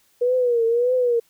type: tone with vibrato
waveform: sine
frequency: 481.4 Hz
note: B4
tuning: 44 cents flat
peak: -16 dBFS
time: 0.21-1.2 s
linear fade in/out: 10 ms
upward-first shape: triangle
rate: 1.7 Hz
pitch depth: 110 cents each way
effects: white hiss -61 dBFS RMS until 1.29 s